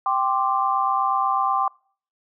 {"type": "chord", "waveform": "sine", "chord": "G suspended fourth", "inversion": "none", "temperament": "equal", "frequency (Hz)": [784, 1046.5, 1174.7], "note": ["G5", "C6", "D6"], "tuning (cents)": [0, 0, 0], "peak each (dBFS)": -23, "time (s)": [0.06, 1.68], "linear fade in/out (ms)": 2, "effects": ["noise-tail reverb RT60 0.5 s tail -26 dB re dry"]}